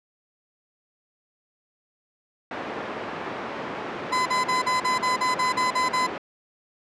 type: band-pass noise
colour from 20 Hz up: pink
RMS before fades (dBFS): -33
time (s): 2.51-6.18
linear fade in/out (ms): 2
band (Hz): 270 to 1800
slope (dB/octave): 12
type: tone bursts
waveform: 35% pulse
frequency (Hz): 1013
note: B5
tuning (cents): +44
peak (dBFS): -19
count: 11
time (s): 4.12-6.07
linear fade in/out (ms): 10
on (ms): 140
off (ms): 41
effects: low-pass 7000 Hz 12 dB/octave